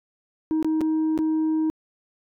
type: tone with dropouts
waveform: sine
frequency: 315.1 Hz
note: D#4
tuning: 22 cents sharp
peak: -17 dBFS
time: 0.51-1.7 s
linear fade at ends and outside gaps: 0 ms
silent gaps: 0.627-0.646 / 0.808-0.814 / 1.177-1.189 s
effects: tanh soft clip ceiling -19 dBFS